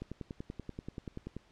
click train, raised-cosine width 3 ms, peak -27 dBFS, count 15, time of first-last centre 0.02-1.366 s, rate 10.4 Hz, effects pink hiss -65 dBFS RMS until 1.51 s + low-pass 5000 Hz 12 dB/octave

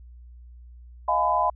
sine chord, F half-diminished seventh, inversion third, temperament just, 628.6 / 698.5 / 838.1 / 1005.8 Hz, Eb5 / F5 / Ab5 / Cb6, +18 / 0 / +16 / +31 cents, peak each -28 / -26 / -27 / -22 dBFS, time 1.08-1.5 s, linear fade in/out 5 ms, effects added 60 Hz sine -43 dBFS peak until 1.55 s

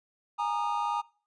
triangle chord, Ab suspended second, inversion none, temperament equal with one note detuned, 830.6 / 932.3 / 1226.7 Hz, Ab5 / Bb5 / Eb6, 0 / 0 / -25 cents, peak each -30 / -29 / -31 dBFS, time 0.38-1.02 s, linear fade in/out 20 ms, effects noise-tail reverb RT60 0.4 s tail -22 dB re dry + resampled to 22050 Hz

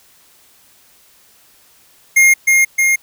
square tone with echo, 2132 Hz, C7, 32 cents sharp, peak -7 dBFS, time 2.16-2.34 s, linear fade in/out 10 ms, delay 310 ms, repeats 2, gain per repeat -2 dB, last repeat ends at 2.96 s, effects white hiss -50 dBFS RMS until 3.02 s

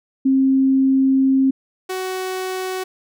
sine / sawtooth tone pair in turn, 266.9 / 373.5 Hz, C4 / F#4, +35 / +16 cents, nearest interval tritone, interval 581 cents, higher second, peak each -12 / -19 dBFS, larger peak first, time 0.25-1.51 / 1.89-2.84 s, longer first, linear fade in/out 10 ms, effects none

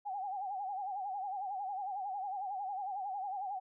sine tone with vibrato, 784 Hz, G5, in tune, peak -36 dBFS, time 0.05-3.6 s, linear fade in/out 20 ms, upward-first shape sine, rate 11 Hz, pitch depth 100 cents each way, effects none

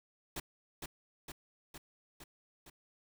pink noise with echo, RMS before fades -40 dBFS, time 0.36-0.4 s, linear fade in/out 5 ms, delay 460 ms, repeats 5, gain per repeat -3 dB, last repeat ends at 2.7 s, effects none

